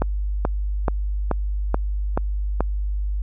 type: click train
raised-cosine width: 1 ms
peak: -6 dBFS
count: 7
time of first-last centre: 0.02-2.606 s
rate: 2.32 Hz
effects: added 50 Hz sine -21 dBFS peak until 3.22 s